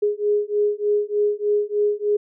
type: beating tone pair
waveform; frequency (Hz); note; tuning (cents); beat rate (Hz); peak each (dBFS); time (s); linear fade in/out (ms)
sine; 413.7 / 417; G#4 / G#4; -7 / +7; 3.3; -21; 0.02-2.17; 10
effects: none